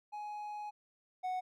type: tone pair in turn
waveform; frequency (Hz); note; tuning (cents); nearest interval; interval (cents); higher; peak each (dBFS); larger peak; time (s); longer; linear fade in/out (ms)
triangle; 837 / 738.6; G#5 / F#5; +13 / -3; major second; 216; first; -38 / -32; second; 0.12-0.71 / 1.23-1.41; first; 20
effects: none